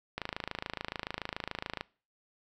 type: click train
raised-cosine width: 0.3 ms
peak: -18 dBFS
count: 45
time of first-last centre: 0.18-1.81 s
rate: 27 Hz
effects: noise-tail reverb RT60 0.4 s tail -23 dB re dry